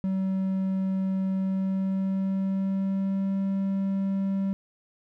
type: tone with pitch glide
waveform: triangle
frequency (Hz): 190.6 to 194.6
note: G3 to G3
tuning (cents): -48 to -12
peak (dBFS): -22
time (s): 0.04-4.53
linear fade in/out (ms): 0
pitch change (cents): +36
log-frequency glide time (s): 1.34-3.38
effects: none